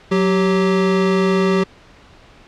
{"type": "tone pair together", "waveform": "square", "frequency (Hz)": [185, 388.6], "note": ["F#3", "G4"], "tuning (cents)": [0, -15], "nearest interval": "octave + minor second", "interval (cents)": 1285, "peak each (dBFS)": -17, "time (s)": [0.11, 1.64], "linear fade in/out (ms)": 10, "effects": ["pink hiss -46 dBFS RMS until 2.47 s", "low-pass 4000 Hz 12 dB/octave"]}